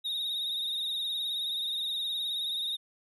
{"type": "tone with vibrato", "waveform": "triangle", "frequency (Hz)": 3729, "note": "A#7", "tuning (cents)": 0, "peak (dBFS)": -29, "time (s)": [0.04, 2.77], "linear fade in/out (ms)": 20, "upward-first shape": "triangle", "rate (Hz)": 19, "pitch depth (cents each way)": 68, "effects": []}